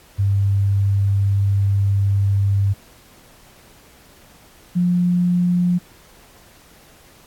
sine tone pair in turn, 99.3 / 177.3 Hz, G2 / F3, +23 / +26 cents, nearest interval minor seventh, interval 1003 cents, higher second, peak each -14 dBFS, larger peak neither, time 0.18-2.74 / 4.75-5.79 s, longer first, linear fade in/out 20 ms, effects pink hiss -49 dBFS RMS until 7.26 s + AAC 64 kbps

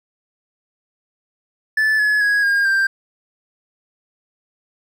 triangle tone with pitch steps, 1744 / 1701.2 / 1659.5 / 1618.8 / 1579.1 Hz, A6 / G#6 / G#6 / G#6 / G6, -16 / +41 / -2 / -45 / +12 cents, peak -12 dBFS, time 1.77-2.87 s, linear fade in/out 5 ms, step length 220 ms, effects none

